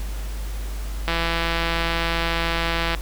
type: click train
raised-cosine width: 0.3 ms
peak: -7 dBFS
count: 313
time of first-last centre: 1.08-2.948 s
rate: 167 Hz
effects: added 50 Hz sine -26 dBFS peak until 3.01 s + pink hiss -40 dBFS RMS until 3.01 s